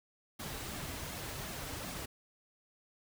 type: noise with flanger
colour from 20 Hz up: pink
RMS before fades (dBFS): -42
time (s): 0.39-2.06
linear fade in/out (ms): 10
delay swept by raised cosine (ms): 2 to 5.7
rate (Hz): 2.7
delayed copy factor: -0.55
effects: none